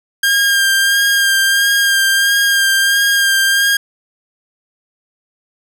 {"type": "tone with vibrato", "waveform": "sawtooth", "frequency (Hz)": 1605, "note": "G6", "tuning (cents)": 40, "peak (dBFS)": -7, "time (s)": [0.23, 3.77], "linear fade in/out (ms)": 5, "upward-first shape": "sine", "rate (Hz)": 1.5, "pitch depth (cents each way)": 21, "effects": []}